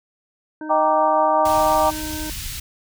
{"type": "harmonic tone", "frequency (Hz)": 308.8, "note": "D#4", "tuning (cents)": -13, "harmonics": [1, 2, 3, 5], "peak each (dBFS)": [-29, -39, -38, -39], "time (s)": [0.61, 2.3], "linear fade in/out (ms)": 2}
{"type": "chord", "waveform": "sine", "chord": "Eb major seventh", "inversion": "none", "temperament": "equal", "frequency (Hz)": [622.3, 784, 932.3, 1174.7], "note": ["Eb5", "G5", "Bb5", "D6"], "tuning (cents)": [0, 0, 0, 0], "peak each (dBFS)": [-19, -21, -19, -22], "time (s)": [0.69, 1.91], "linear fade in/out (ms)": 20}
{"type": "band-stop noise", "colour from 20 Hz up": "pink", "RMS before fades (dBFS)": -30, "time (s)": [1.45, 2.6], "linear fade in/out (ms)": 5, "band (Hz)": [100, 2800], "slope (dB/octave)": 12}
{"effects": []}